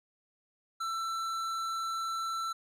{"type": "tone with tanh clipping", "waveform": "triangle", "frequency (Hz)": 1336, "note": "E6", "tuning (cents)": 23, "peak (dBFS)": -34, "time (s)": [0.8, 2.53], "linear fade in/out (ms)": 10, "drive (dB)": 18, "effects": []}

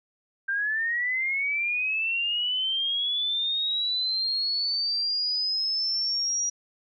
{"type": "linear sweep", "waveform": "sine", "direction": "up", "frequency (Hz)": [1572, 5760], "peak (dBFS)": -24, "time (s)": [0.48, 6.5], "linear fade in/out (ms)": 10, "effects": []}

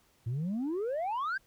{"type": "exponential sweep", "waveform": "sine", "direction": "up", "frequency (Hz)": [109.3, 1635], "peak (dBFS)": -28, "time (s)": [0.26, 1.38], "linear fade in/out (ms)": 10, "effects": ["tanh soft clip ceiling -29 dBFS", "pink hiss -67 dBFS RMS until 1.46 s"]}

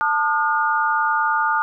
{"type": "tone cluster", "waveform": "sine", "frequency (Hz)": [886, 1216, 1436], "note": ["A5", "D#6", "F6"], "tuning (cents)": [12, -40, 48], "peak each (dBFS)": -21, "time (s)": [0.01, 1.62], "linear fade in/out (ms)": 0, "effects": []}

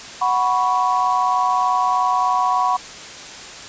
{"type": "chord", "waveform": "sine", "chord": "F# suspended fourth", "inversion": "none", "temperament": "just", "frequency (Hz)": [740, 986.7, 1110], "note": ["F#5", "B5", "C#6"], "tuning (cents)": [0, -2, 2], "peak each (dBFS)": [-20, -19, -20], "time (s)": [0.21, 2.77], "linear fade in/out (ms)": 10, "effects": ["white hiss -35 dBFS RMS until 3.68 s", "resampled to 16000 Hz"]}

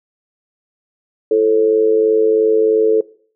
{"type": "tone with amplitude modulation", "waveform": "sine", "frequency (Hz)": 438.8, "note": "A4", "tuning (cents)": -5, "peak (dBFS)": -6, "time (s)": [1.31, 3.01], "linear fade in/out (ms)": 5, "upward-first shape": "sine", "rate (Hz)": 103, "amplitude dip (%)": 75, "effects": ["noise-tail reverb RT60 0.5 s tail -21 dB re dry"]}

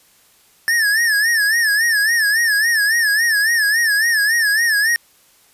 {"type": "tone with vibrato", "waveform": "square", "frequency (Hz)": 1760, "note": "A6", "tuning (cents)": 0, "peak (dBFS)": -14, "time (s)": [0.68, 4.96], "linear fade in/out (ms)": 0, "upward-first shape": "sine", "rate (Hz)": 3.6, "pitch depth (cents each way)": 120, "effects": ["white hiss -53 dBFS RMS until 5.53 s", "resampled to 32000 Hz"]}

